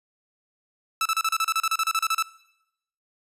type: tone bursts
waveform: sawtooth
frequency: 1315 Hz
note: E6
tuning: 5 cents flat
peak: -17 dBFS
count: 16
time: 1.01-2.225 s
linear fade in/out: 2 ms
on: 45 ms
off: 33 ms
effects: noise-tail reverb RT60 0.8 s tail -20 dB re dry + resampled to 32000 Hz